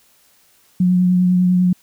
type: tone with vibrato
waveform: sine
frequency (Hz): 181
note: F#3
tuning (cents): -38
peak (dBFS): -11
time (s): 0.8-1.73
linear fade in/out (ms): 5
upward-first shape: triangle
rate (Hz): 10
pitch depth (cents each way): 20
effects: white hiss -55 dBFS RMS until 1.82 s